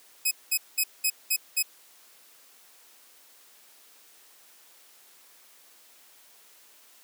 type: tone bursts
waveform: 5% pulse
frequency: 2536 Hz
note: D#7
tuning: 32 cents sharp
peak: -13 dBFS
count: 6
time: 0.25-1.628 s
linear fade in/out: 10 ms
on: 63 ms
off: 200 ms
effects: white hiss -56 dBFS RMS until 7.03 s + high-pass 300 Hz 12 dB/octave